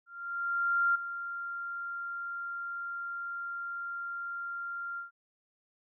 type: tone with ADSR envelope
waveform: sine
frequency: 1389 Hz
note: F6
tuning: 10 cents flat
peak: -23 dBFS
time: 0.06-5.11 s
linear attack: 890 ms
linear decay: 10 ms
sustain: -12 dB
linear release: 130 ms
effects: none